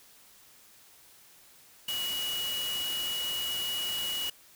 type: tone in noise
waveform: sine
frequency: 2916 Hz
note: F#7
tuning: 26 cents flat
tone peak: -31 dBFS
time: 1.88-4.3 s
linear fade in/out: 5 ms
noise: white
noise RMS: -38 dBFS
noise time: 1.88-4.3 s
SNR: +4 dB
effects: white hiss -57 dBFS RMS until 4.55 s